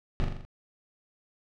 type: noise with echo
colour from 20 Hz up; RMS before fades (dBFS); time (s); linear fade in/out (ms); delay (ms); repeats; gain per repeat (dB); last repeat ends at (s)
brown; -25; 0.2-0.24; 0; 42; 5; -4; 0.45
effects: low-pass 4000 Hz 12 dB/octave